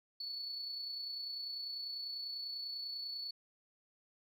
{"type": "tone with amplitude modulation", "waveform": "sine", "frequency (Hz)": 4435, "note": "C#8", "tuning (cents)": 0, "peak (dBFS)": -37, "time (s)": [0.2, 3.31], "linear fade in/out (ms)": 5, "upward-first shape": "sine", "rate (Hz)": 30.1, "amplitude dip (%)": 40, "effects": ["tanh soft clip ceiling -35 dBFS"]}